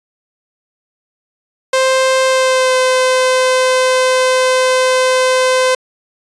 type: tone with pitch glide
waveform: sawtooth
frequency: 523.3 to 513.7 Hz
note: C5 to C5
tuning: 0 to -32 cents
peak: -6 dBFS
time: 1.73-5.75 s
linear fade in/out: 5 ms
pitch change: -32 cents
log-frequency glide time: 2.26-2.76 s
effects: resampled to 22050 Hz